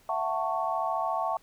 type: chord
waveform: sine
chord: F# minor seventh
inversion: third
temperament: just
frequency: 666 / 740 / 888 / 1110 Hz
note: E5 / F#5 / A5 / C#6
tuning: +18 / 0 / +16 / +2 cents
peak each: -32 dBFS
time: 0.09-1.37 s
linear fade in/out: 2 ms
effects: pink hiss -61 dBFS RMS until 1.42 s